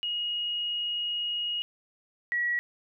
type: tone pair in turn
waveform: sine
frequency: 2882 / 1923.5 Hz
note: F#7 / B6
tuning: -46 / -46 cents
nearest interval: perfect fifth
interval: 700 cents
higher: first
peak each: -28 / -25 dBFS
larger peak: second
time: 0.03-1.62 / 2.32-2.59 s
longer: first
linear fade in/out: 0 ms
effects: none